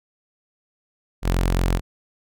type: tone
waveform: sawtooth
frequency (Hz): 44.36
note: F1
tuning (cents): +28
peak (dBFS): -14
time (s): 1.22-1.81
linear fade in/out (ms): 50
effects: none